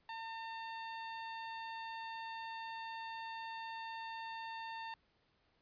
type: tone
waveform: sawtooth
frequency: 904 Hz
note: A5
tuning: 47 cents sharp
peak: -39 dBFS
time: 0.09-4.94 s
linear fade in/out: 2 ms
effects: pink hiss -75 dBFS RMS until 5.61 s + resampled to 11025 Hz